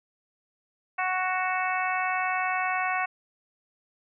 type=harmonic tone with a mistuned harmonic; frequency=370 Hz; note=F#4; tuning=in tune; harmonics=2 / 3 / 4 / 5 / 6 / 7; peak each=-29 / -31 / -33 / -34 / -33 / -35 dBFS; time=0.98-3.06 s; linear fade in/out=10 ms; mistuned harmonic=7; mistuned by=+27 cents; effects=none